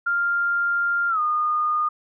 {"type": "tone with pitch glide", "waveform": "sine", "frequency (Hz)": [1396.9, 1223.1], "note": ["F6", "D#6"], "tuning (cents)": [0, -30], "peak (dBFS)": -19, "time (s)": [0.06, 1.89], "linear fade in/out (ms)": 10, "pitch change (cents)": -230, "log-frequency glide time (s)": [1.09, 1.2], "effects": []}